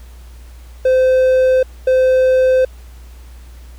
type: tone pair in turn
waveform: triangle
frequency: 516 / 516 Hz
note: C5 / C5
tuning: -24 / -24 cents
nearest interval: unison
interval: 0 cents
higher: neither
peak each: -7 dBFS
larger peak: neither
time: 0.85-1.63 / 1.87-2.65 s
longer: neither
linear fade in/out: 5 ms
effects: added 60 Hz sine -34 dBFS peak until 3.78 s + pink hiss -48 dBFS RMS until 3.78 s